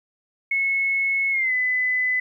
sine tone with pitch glide, 2190 to 2008 Hz, C#7 to B6, -22 to +28 cents, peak -19 dBFS, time 0.51-2.2 s, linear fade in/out 5 ms, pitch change -150 cents, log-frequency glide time 1.31-1.53 s, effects 10-bit

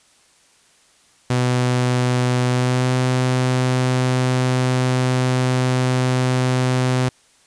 sawtooth tone with pitch glide, 124.9 to 127.52 Hz, B2 to C3, +20 to -44 cents, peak -12 dBFS, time 1.3-7.09 s, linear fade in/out 5 ms, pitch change +36 cents, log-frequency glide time 2.5-2.92 s, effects white hiss -55 dBFS RMS until 7.46 s + resampled to 22050 Hz

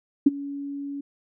sine tone with ADSR envelope, 281.9 Hz, C#4, 29 cents sharp, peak -9 dBFS, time 0.26-1.01 s, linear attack 8 ms, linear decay 25 ms, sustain -21 dB, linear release 7 ms, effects none

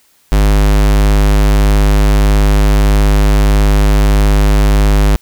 square tone, 50.8 Hz, G#1, 38 cents flat, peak -7 dBFS, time 0.32-5.16 s, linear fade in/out 0 ms, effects white hiss -52 dBFS RMS until 5.21 s

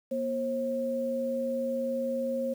sine tone pair together, 239 / 536.1 Hz, A#3 / C5, +43 / +42 cents, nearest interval octave + major second, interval 1399 cents, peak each -33 / -29 dBFS, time 0.11-2.54 s, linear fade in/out 10 ms, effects 9-bit

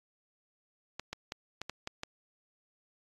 clicks, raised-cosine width 0.2 ms, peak -20 dBFS, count 7, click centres 0.996 / 1.13 / 1.321 / 1.616 / 1.696 / 1.874 / 2.034 s, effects AAC 32 kbps

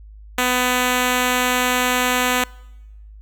5% pulse tone, 250 Hz, B3, 21 cents sharp, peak -5 dBFS, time 0.38-2.44 s, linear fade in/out 2 ms, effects noise-tail reverb RT60 1.0 s tail -25 dB re dry + added 52 Hz sine -38 dBFS peak until 3.21 s

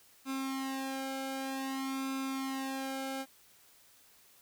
sawtooth tone with flanger, 267.6 Hz, C4, 39 cents sharp, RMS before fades -37 dBFS, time 0.25-3.26 s, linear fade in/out 50 ms, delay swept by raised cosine 0.81 to 1.34 ms, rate 0.53 Hz, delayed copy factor +0.9, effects white hiss -62 dBFS RMS until 4.41 s

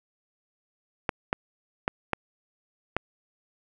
clicks, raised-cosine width 0.5 ms, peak -9 dBFS, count 5, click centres 1.092 / 1.329 / 1.879 / 2.133 / 2.966 s, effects none

